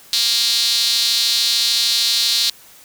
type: tone with high-pass filter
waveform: sawtooth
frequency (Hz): 233.1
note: A#3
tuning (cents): 0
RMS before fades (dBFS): -17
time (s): 0.13-2.5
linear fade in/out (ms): 2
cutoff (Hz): 4100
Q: 4.8
effects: white hiss -45 dBFS RMS until 2.84 s